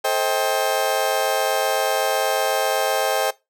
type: chord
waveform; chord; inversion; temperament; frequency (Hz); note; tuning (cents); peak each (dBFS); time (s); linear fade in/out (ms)
35% pulse; A half-diminished seventh; none; just; 440 / 528 / 633.6 / 792; A4 / C5 / Eb5 / G5; 0 / +16 / +31 / +18; -25 / -23 / -23 / -21; 0.04-3.31; 10
effects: noise-tail reverb RT60 0.2 s tail -19 dB re dry